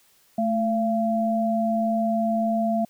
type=tone pair together; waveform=sine; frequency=220 / 681.7 Hz; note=A3 / F5; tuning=0 / -42 cents; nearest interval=octave + minor sixth; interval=1958 cents; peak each=-23 dBFS; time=0.38-2.85 s; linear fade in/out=5 ms; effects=white hiss -60 dBFS RMS until 2.89 s